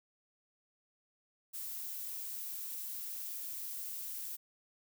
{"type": "noise with high-pass filter sweep", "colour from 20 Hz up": "violet", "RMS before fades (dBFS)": -42, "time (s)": [1.53, 4.37], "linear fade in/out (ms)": 20, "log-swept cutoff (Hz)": [750, 480], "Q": 1.9, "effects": []}